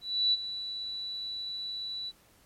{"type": "tone with ADSR envelope", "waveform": "sine", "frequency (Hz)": 3951, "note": "B7", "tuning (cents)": 0, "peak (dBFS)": -21, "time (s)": [0.01, 2.12], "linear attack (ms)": 320, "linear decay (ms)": 31, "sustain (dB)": -13, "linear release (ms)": 36, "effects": ["pink hiss -62 dBFS RMS until 2.45 s", "MP3 64 kbps"]}